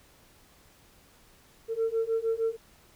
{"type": "beating tone pair", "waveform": "sine", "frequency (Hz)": [448.4, 454.9], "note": ["A4", "A#4"], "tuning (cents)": [33, -42], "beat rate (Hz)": 6.5, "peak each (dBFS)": [-28, -27], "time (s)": [1.68, 2.57], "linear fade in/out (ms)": 50, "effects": ["tanh soft clip ceiling -21 dBFS", "pink hiss -59 dBFS RMS until 2.95 s"]}